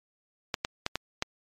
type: clicks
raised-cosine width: 0.2 ms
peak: -10 dBFS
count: 5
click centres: 0.542 / 0.649 / 0.864 / 0.956 / 1.224 s
effects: MP3 96 kbps